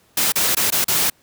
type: noise with dropouts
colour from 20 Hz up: white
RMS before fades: -18 dBFS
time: 0.17-1.1 s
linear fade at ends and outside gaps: 5 ms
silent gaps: 0.322-0.356 / 0.55-0.568 / 0.704-0.722 / 0.844-0.881 s
effects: pink hiss -57 dBFS RMS until 1.22 s + high-pass 80 Hz 12 dB/octave